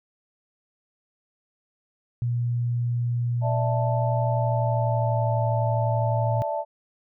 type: tone with pitch glide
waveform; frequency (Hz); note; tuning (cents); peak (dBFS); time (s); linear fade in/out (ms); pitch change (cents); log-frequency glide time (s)
sine; 120 to 115.58; B2 to A#2; -49 to -14; -22; 2.22-6.42; 0; -65; 4.28-5.32
type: chord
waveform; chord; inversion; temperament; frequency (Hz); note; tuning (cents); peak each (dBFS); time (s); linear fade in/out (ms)
sine; D suspended second; none; equal; 587.3 / 659.3 / 880; D5 / E5 / A5; 0 / 0 / 0; -29; 3.41-6.65; 50
effects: none